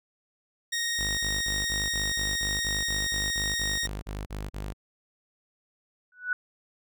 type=tone; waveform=15% pulse; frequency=1864.7 Hz; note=A#6; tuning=in tune; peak=-21 dBFS; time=0.72-3.87 s; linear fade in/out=10 ms
type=tone bursts; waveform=sawtooth; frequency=50.8 Hz; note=G#1; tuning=38 cents flat; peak=-29 dBFS; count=16; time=0.98-4.735 s; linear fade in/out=20 ms; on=200 ms; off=37 ms
type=tone with exponential growth; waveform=sine; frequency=1480 Hz; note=F#6; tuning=in tune; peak=-21 dBFS; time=6.12-6.33 s; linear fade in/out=2 ms; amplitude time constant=44 ms
effects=none